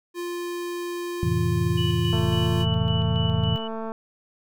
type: tone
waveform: square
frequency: 349.2 Hz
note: F4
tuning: in tune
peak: -29 dBFS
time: 0.14-2.66 s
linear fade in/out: 50 ms
type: chord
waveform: sine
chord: F major seventh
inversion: none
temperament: equal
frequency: 87.31 / 110 / 130.81 / 164.81 Hz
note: F2 / A2 / C3 / E3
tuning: 0 / 0 / 0 / 0 cents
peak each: -27 / -25 / -28 / -25 dBFS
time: 1.23-3.56 s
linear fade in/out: 0 ms
type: tone with tremolo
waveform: sine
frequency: 2960 Hz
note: F#7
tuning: in tune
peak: -29 dBFS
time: 1.77-3.68 s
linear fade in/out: 10 ms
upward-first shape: square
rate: 3.6 Hz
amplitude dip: 50%
type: click train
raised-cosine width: 1 ms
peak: -20 dBFS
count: 400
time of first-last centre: 2.13-3.919 s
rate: 223 Hz
effects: none